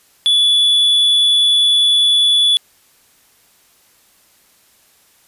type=tone; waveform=triangle; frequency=3435 Hz; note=A7; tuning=42 cents flat; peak=-8 dBFS; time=0.26-2.57 s; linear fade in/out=0 ms; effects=white hiss -53 dBFS RMS until 5.27 s + resampled to 32000 Hz